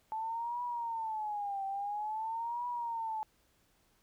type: tone with vibrato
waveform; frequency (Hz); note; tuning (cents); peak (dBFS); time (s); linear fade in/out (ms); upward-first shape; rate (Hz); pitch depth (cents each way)
sine; 871; A5; -18; -34; 0.12-3.23; 0; triangle; 0.49; 200
effects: pink hiss -71 dBFS RMS until 4.02 s